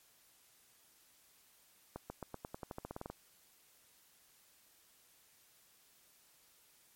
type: accelerating click train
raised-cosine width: 1 ms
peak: -28 dBFS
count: 15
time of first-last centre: 1.96-3.1 s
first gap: 140 ms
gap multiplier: 0.91
effects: white hiss -67 dBFS RMS until 6.95 s + MP3 64 kbps